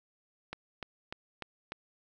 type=click train; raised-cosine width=0.3 ms; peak=-22 dBFS; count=5; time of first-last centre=0.53-1.72 s; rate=3.36 Hz; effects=none